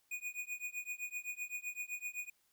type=tone with tremolo; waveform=square; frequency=2466 Hz; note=D#7; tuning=16 cents flat; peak=-37 dBFS; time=0.11-2.3 s; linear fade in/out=5 ms; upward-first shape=triangle; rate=7.8 Hz; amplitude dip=100%; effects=white hiss -75 dBFS RMS until 2.52 s